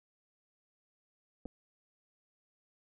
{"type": "clicks", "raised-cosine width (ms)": 2, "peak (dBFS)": -30, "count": 2, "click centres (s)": [1.455, 1.459], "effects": []}